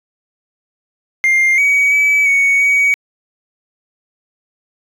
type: tone with pitch steps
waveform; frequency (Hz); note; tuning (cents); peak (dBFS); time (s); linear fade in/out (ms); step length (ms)
triangle; 2109 / 2261 / 2292 / 2229 / 2257; C7 / C#7 / D7 / C#7 / C#7; +13 / +34 / -43 / +9 / +31; -7; 1.24-2.94; 0; 340
effects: tanh soft clip ceiling -3 dBFS